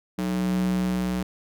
square tone with high-pass filter sweep, 61.74 Hz, B1, in tune, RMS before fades -25 dBFS, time 0.18-1.23 s, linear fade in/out 5 ms, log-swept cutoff 220 to 140 Hz, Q 3.4, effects none

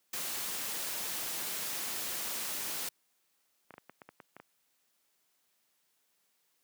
white noise, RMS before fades -37 dBFS, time 0.13-2.89 s, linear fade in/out 5 ms
clicks, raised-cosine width 0.5 ms, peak -33 dBFS, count 9, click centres 3.707 / 3.74 / 3.781 / 3.896 / 4.018 / 4.09 / 4.202 / 4.366 / 4.4 s
effects white hiss -75 dBFS RMS until 6.63 s + high-pass 150 Hz 12 dB/octave

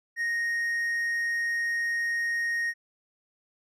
triangle tone, 1864.7 Hz, A#6, in tune, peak -24 dBFS, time 0.16-2.74 s, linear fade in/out 50 ms, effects resampled to 32000 Hz

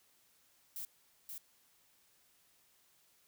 violet noise with echo, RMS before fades -43 dBFS, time 0.76-0.85 s, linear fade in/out 2 ms, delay 530 ms, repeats 1, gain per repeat -3 dB, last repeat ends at 1.38 s, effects white hiss -70 dBFS RMS until 3.27 s

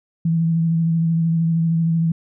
sine tone with vibrato, 164.81 Hz, E3, in tune, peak -15 dBFS, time 0.25-2.12 s, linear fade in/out 5 ms, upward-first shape sine, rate 13 Hz, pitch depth 23 cents each way, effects none

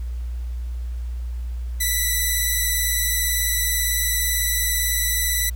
5% pulse tone with vibrato, 1975.5 Hz, B6, in tune, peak -10 dBFS, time 1.8-5.5 s, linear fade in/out 10 ms, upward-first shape square, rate 18 Hz, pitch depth 14 cents each way, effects added 60 Hz sine -25 dBFS peak until 5.55 s + pink hiss -53 dBFS RMS until 5.55 s

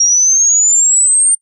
sine exponential sweep, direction up, 5620 to 8870 Hz, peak -7 dBFS, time 0-1.35 s, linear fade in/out 5 ms, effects noise-tail reverb RT60 0.1 s tail -25 dB re dry

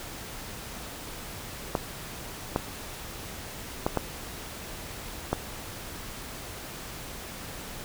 clicks, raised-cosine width 1 ms, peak -10 dBFS, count 5, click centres 1.752 / 2.561 / 3.865 / 3.973 / 5.33 s, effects pink hiss -40 dBFS RMS until 7.84 s

